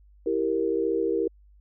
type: chord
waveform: sine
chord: E diminished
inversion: none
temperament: equal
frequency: 329.6 / 392 / 466.2 Hz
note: E4 / G4 / Bb4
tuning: 0 / 0 / 0 cents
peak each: -28 / -27 / -26 dBFS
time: 0.26-1.28 s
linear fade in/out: 5 ms
effects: added 50 Hz sine -52 dBFS peak until 1.6 s